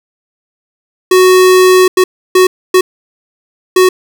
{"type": "tone bursts at uneven times", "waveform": "square", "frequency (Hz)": 370, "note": "F#4", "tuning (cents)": 0, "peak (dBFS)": -4, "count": 5, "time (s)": [[1.11, 1.88], [1.97, 2.04], [2.35, 2.47], [2.74, 2.81], [3.76, 3.89]], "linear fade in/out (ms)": 5, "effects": []}